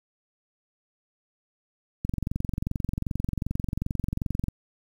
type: click train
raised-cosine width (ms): 5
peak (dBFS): -15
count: 56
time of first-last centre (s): 2.05-4.484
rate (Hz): 22.6
effects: 8-bit